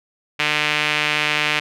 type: tone with band-pass filter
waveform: sawtooth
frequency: 150.5 Hz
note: D3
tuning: 43 cents sharp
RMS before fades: -20 dBFS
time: 0.39-1.6 s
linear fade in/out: 10 ms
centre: 2500 Hz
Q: 2.3
effects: none